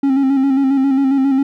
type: tone with vibrato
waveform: triangle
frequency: 270.7 Hz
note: C#4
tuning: 41 cents flat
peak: -9 dBFS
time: 0.03-1.43 s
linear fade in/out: 5 ms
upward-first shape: square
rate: 7.4 Hz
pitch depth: 39 cents each way
effects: none